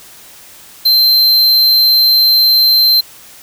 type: tone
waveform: square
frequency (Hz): 4119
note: C8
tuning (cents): -28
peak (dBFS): -7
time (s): 0.85-3.01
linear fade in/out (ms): 10
effects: white hiss -38 dBFS RMS until 3.42 s